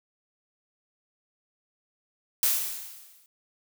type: noise with exponential decay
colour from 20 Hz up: blue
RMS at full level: -21 dBFS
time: 2.43-3.26 s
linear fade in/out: 1 ms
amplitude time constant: 180 ms
effects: none